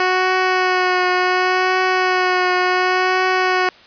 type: tone with vibrato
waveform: 10% pulse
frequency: 367.8 Hz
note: F#4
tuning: 10 cents flat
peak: -6 dBFS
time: 0-3.69 s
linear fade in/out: 2 ms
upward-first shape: triangle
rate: 0.69 Hz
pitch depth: 22 cents each way
effects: white hiss -45 dBFS RMS until 3.86 s + resampled to 11025 Hz